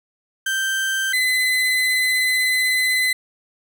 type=tone pair in turn; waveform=35% pulse; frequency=1564 / 2023 Hz; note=G6 / B6; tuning=-4 / +41 cents; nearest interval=major third; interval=445 cents; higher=second; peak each=-18 / -15 dBFS; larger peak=second; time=0.46-1.13 / 1.13-3.13 s; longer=second; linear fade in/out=5 ms; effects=none